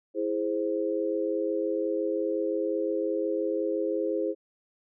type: chord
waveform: sine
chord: E augmented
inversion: none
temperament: equal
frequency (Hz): 329.6 / 415.3 / 523.3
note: E4 / G#4 / B#4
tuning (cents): 0 / 0 / 0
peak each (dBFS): -30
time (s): 0.14-4.35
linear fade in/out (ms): 50
effects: none